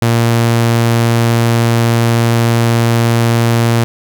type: tone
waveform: sawtooth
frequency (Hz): 116.54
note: A#2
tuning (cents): 0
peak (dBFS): -5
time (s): 0.02-3.84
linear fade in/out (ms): 0
effects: none